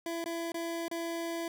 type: tone with dropouts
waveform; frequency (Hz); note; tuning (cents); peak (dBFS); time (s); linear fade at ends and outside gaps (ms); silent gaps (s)
25% pulse; 334.9; E4; +27; -30; 0.06-1.48; 2; 0.242-0.259 / 0.52-0.543 / 0.882-0.913
effects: none